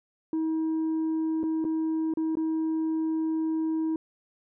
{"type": "tone with dropouts", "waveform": "sine", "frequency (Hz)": 319.2, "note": "D#4", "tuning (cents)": 44, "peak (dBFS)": -22, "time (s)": [0.33, 3.96], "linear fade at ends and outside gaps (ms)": 2, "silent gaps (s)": [[1.432, 1.437], [1.643, 1.65], [2.138, 2.172], [2.354, 2.37]], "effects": ["tanh soft clip ceiling -24 dBFS"]}